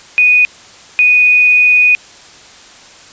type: tone pair in turn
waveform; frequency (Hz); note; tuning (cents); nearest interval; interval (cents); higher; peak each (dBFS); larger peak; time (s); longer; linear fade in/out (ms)
sine; 2479 / 2479; D#7 / D#7; -7 / -7; unison; 0; neither; -5; neither; 0.18-0.45 / 0.99-1.95; second; 0
effects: white hiss -38 dBFS RMS until 3.12 s + resampled to 16000 Hz